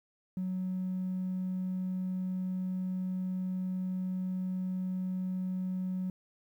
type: tone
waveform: triangle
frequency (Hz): 185.1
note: F#3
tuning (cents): +1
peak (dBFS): -28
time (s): 0.37-6.1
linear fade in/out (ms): 2
effects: tanh soft clip ceiling -28 dBFS + 11-bit